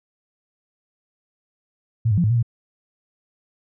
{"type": "tone with pitch steps", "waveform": "sine", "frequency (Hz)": [114, 101.9, 173.1, 107.5, 119.8, 116.6], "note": ["A#2", "G#2", "F3", "A2", "A#2", "A#2"], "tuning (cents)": [-38, -32, -15, -40, 48, 1], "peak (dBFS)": -15, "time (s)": [2.05, 2.428], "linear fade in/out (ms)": 10, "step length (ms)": 63, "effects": []}